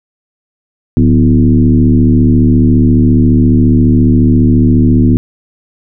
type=tone with frequency modulation; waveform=sine; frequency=174.61 Hz; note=F3; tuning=in tune; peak=-4 dBFS; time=0.97-5.17 s; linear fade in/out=0 ms; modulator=74.5 Hz; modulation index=1.7; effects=none